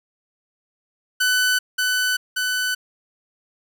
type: tone with echo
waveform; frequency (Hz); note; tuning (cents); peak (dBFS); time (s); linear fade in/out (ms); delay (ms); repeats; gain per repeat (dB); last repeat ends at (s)
sawtooth; 1500; F#6; +23; -13; 1.2-1.59; 10; 580; 2; -2; 2.75
effects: 9-bit